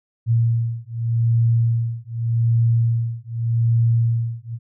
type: beating tone pair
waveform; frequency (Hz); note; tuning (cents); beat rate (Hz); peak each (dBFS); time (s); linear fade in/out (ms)
sine; 115.5 / 116.34; A#2 / A#2; -16 / -3; 0.84; -19; 0.26-4.59; 50
effects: none